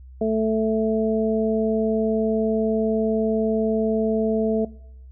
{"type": "harmonic tone", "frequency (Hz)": 220, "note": "A3", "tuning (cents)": 0, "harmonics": [1, 2, 3], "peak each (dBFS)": [-23, -22, -25], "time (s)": [0.21, 4.65], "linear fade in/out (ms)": 5, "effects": ["noise-tail reverb RT60 0.7 s tail -21 dB re dry", "added 64 Hz sine -40 dBFS peak until 5.11 s"]}